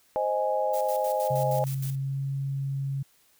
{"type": "chord", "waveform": "sine", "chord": "Ab major", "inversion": "first", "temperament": "equal", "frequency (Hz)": [523.3, 622.3, 830.6], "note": ["C5", "Eb5", "Ab5"], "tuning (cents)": [0, 0, 0], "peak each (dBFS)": -28, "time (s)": [0.16, 1.64], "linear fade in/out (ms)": 0}
{"type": "noise with tremolo", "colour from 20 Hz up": "blue", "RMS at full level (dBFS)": -40, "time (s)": [0.73, 1.96], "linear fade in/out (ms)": 10, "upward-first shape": "square", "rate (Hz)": 6.4, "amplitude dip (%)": 70}
{"type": "tone with pitch glide", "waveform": "sine", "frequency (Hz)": [135, 137.28], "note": ["C#3", "C#3"], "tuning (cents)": [-45, -16], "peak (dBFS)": -27, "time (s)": [1.3, 3.03], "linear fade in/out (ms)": 10, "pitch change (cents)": 29, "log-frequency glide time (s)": [1.88, 2.23]}
{"effects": ["white hiss -63 dBFS RMS until 3.39 s"]}